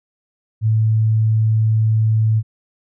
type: tone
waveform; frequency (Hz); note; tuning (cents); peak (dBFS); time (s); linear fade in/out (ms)
sine; 110; A2; 0; -12; 0.61-2.43; 50
effects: none